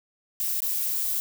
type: noise with dropouts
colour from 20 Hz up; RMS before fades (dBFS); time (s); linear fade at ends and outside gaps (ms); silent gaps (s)
violet; -27; 0.4-1.2; 0; 0.604-0.62
effects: none